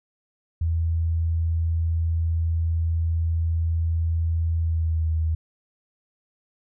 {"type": "tone with pitch glide", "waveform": "sine", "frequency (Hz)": [82.41, 80.06], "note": ["E2", "D#2"], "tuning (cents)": [0, 50], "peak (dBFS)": -20, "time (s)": [0.61, 5.35], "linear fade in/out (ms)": 5, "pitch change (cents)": -50, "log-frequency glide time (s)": [4.59, 5.09], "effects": []}